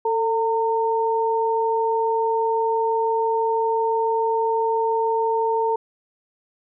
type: tone pair together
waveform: sine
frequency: 446.8 / 913 Hz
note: A4 / A#5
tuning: +27 / -36 cents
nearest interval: octave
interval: 1237 cents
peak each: -21 dBFS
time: 0.05-5.76 s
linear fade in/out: 5 ms
effects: none